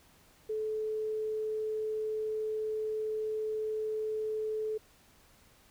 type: tone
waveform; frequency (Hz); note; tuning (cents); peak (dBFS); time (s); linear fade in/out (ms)
sine; 433.1; A4; -27; -31; 0.49-4.78; 10
effects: pink hiss -62 dBFS RMS until 5.7 s